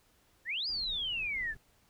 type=exponential two-way sweep; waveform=sine; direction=up then down; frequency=1693 to 5010 to 1693 Hz; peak=-32 dBFS; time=0.45-1.55 s; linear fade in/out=50 ms; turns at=0.68 s
type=noise with tremolo; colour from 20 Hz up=brown; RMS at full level=-49 dBFS; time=0.69-1.57 s; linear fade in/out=2 ms; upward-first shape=triangle; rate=4.5 Hz; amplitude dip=30%
effects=pink hiss -68 dBFS RMS until 1.89 s